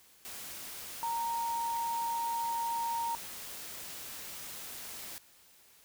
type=tone in noise; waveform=sine; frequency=929 Hz; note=A#5; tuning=6 cents flat; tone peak=-31 dBFS; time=1.03-3.15 s; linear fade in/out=0 ms; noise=white; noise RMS=-44 dBFS; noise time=0.25-5.18 s; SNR=+10 dB; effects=white hiss -61 dBFS RMS until 5.84 s